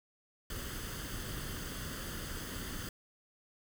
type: noise with comb filter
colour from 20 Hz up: pink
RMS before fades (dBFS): -41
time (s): 0.5-2.89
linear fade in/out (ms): 2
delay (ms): 0.63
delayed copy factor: +0.6
effects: none